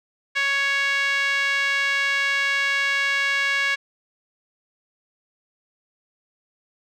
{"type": "tone with band-pass filter", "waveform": "5% pulse", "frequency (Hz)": 556, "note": "C#5", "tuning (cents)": 5, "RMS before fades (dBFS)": -22, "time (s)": [0.35, 3.76], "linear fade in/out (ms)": 20, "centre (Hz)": 1900, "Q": 3.3, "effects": []}